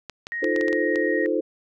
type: clicks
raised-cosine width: 0.2 ms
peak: -17 dBFS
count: 8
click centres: 0.097 / 0.269 / 0.443 / 0.562 / 0.611 / 0.682 / 0.729 / 0.958 s
type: tone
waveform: sine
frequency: 1874 Hz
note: A#6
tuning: 9 cents sharp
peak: -26 dBFS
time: 0.32-1.26 s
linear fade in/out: 0 ms
type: chord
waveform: sine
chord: F dominant seventh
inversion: third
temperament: equal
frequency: 311.1 / 349.2 / 440 / 523.3 Hz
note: Eb4 / F4 / A4 / C5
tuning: 0 / 0 / 0 / 0 cents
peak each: -26 dBFS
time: 0.42-1.41 s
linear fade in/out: 10 ms
effects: none